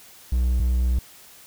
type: tone pair in turn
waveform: triangle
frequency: 61.7 / 61.7 Hz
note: B1 / B1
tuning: -1 / -1 cents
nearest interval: unison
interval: 0 cents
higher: neither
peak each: -16 dBFS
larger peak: neither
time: 0.32-0.6 / 0.6-0.99 s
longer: second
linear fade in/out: 5 ms
effects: white hiss -48 dBFS RMS until 1.46 s